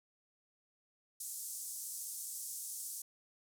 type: band-pass noise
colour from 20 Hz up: white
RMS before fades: -44 dBFS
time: 1.2-3.02 s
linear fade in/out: 5 ms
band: 6400 to 12000 Hz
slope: 24 dB/octave
effects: none